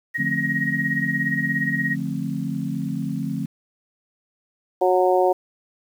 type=tone with tremolo; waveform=sine; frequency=1885 Hz; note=A#6; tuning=19 cents sharp; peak=-19 dBFS; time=0.14-1.96 s; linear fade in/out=20 ms; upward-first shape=sine; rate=17 Hz; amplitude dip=70%
type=chord; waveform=sine; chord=D minor seventh; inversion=none; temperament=just; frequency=146.83 / 176.2 / 220.2 / 264.3 Hz; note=D3 / F3 / A3 / C4; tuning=0 / +16 / +2 / +18 cents; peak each=-29 dBFS; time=0.18-3.46 s; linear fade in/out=10 ms
type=harmonic tone; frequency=183.3 Hz; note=F#3; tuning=16 cents flat; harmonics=2 / 3 / 4 / 5; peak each=-19 / -20 / -20 / -26 dBFS; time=4.81-5.33 s; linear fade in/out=10 ms
effects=8-bit